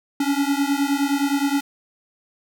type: beating tone pair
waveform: square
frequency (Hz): 277.2 / 286.8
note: C#4 / D4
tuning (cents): 0 / -41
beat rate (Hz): 9.6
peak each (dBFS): -22 / -23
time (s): 0.2-1.61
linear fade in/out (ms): 5
effects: none